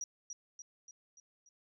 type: tone with echo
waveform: sine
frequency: 5780 Hz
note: F#8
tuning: 41 cents flat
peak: -36 dBFS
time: 0.01-0.04 s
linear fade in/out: 2 ms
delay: 290 ms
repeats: 5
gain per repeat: -5 dB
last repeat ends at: 1.49 s
effects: tanh soft clip ceiling -32 dBFS